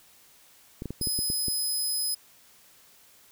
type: clicks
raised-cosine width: 3 ms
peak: -21 dBFS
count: 8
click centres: 0.821 / 0.857 / 0.906 / 1.013 / 1.072 / 1.19 / 1.301 / 1.483 s
type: tone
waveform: 15% pulse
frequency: 5050 Hz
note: D#8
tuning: 25 cents sharp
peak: -21 dBFS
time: 1.01-2.15 s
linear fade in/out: 10 ms
effects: white hiss -57 dBFS RMS until 3.31 s